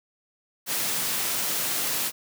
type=high-pass noise; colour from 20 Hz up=white; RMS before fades=-27 dBFS; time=0.66-2.12 s; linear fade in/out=50 ms; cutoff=110 Hz; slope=96 dB/octave; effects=none